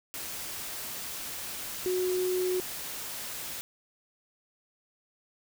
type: tone in noise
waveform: sine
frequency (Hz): 366.4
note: F#4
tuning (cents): -17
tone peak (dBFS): -26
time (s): 1.86-2.6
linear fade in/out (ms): 0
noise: white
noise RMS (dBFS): -38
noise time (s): 0.14-3.61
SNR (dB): +9
effects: none